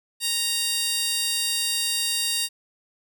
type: tone with high-pass filter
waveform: 15% pulse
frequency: 932 Hz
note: A#5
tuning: 1 cent flat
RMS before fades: -25 dBFS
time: 0.2-2.49 s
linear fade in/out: 50 ms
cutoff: 5100 Hz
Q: 1.5
effects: none